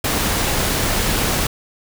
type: noise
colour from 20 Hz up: pink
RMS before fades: -19 dBFS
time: 0.04-1.47 s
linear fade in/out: 5 ms
effects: none